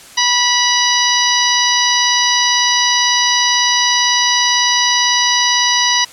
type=harmonic tone; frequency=978 Hz; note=B5; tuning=17 cents flat; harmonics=1 / 2 / 3 / 4 / 5 / 6; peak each=-18 / -18 / -18 / -18 / -18 / -18 dBFS; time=0.17-6.05 s; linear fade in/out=10 ms; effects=white hiss -38 dBFS RMS until 6.12 s + low-pass 10000 Hz 12 dB/octave